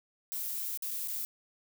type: noise with dropouts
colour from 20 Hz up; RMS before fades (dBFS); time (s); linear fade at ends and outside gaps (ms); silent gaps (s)
violet; -36; 0.32-1.25; 0; 0.774-0.823 / 0.908-0.912 / 1.075-1.082
effects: none